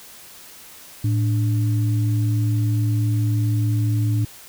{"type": "tone pair together", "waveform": "sine", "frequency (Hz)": [110, 292.6], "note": ["A2", "D4"], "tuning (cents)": [0, -6], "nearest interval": "octave + perfect fourth", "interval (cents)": 1694, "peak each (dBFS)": [-17, -28], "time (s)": [1.04, 4.25], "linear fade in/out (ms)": 5, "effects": ["white hiss -43 dBFS RMS until 4.48 s"]}